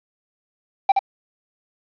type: tone with echo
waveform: triangle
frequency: 784 Hz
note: G5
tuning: in tune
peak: -8 dBFS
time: 0.89-0.92 s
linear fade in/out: 5 ms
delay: 72 ms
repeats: 1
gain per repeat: -4 dB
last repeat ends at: 0.992 s
effects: resampled to 11025 Hz + 7-bit